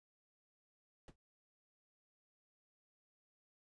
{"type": "noise with exponential decay", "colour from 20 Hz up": "brown", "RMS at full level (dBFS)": -45, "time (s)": [1.08, 1.16], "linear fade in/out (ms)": 1, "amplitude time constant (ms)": 16, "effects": ["resampled to 22050 Hz"]}